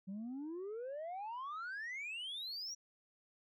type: exponential sweep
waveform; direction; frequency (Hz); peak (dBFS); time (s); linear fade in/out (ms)
sine; up; 185.6 to 5860; -39; 0.07-2.75; 20
effects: tanh soft clip ceiling -40 dBFS